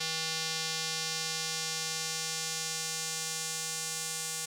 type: tone with band-pass filter sweep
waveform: square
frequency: 160.7 Hz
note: E3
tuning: 44 cents flat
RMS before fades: -35 dBFS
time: 0-4.46 s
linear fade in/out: 10 ms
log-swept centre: 4700 to 7800 Hz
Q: 1.5
effects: none